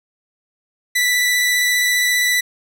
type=tone with vibrato; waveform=sawtooth; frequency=1975.5 Hz; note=B6; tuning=in tune; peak=-11 dBFS; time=0.95-2.41 s; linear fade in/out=10 ms; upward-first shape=square; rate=15 Hz; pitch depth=9 cents each way; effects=none